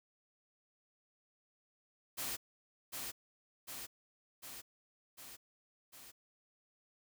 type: noise with echo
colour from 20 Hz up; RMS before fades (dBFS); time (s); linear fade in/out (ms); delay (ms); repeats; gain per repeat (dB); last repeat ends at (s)
white; -40; 2.17-2.37; 20; 750; 5; -3; 6.12
effects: none